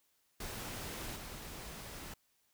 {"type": "noise with level steps", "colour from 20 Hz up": "pink", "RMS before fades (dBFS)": [-43, -47], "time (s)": [0.4, 2.14], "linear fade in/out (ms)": 5, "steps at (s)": 1.16, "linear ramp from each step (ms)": 2, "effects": ["white hiss -75 dBFS RMS until 2.53 s"]}